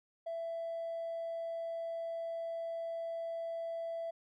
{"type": "tone with hard clipping", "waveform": "sine", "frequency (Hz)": 665, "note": "E5", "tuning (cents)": 15, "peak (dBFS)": -37, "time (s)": [0.26, 4.11], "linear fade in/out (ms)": 10, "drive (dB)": 1, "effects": []}